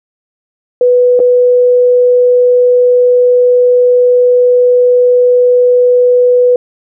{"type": "tone with dropouts", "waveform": "sine", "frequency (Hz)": 493.9, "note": "B4", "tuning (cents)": 0, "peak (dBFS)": -4, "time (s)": [0.81, 6.56], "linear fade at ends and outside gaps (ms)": 2, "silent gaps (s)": [1.193, 1.2], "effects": []}